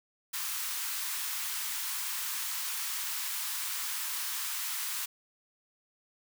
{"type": "high-pass noise", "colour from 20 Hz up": "white", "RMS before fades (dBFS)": -35, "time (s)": [0.33, 5.06], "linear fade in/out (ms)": 10, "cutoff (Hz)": 900, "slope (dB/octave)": 48, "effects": []}